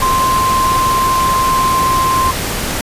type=tone in noise; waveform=sine; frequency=1046.5 Hz; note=C6; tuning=in tune; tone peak=-11 dBFS; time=0.02-2.31 s; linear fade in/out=2 ms; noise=pink; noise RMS=-19 dBFS; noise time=0-2.81 s; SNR=+5 dB; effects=resampled to 32000 Hz